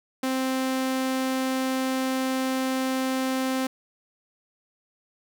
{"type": "tone", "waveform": "sawtooth", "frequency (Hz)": 261.6, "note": "C4", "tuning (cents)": 0, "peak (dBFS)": -20, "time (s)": [0.23, 3.67], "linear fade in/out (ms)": 5, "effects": []}